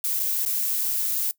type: noise with dropouts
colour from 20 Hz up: violet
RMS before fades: -25 dBFS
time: 0.04-1.31 s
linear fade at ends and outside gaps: 1 ms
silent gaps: 0.195-0.199 / 0.451-0.46 s
effects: noise-tail reverb RT60 0.1 s tail -20 dB re dry